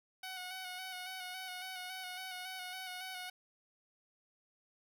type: tone with vibrato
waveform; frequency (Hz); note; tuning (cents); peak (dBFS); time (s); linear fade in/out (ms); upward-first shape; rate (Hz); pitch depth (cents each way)
10% pulse; 740; F#5; 0; -34; 0.23-3.3; 5; square; 3.6; 26
effects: none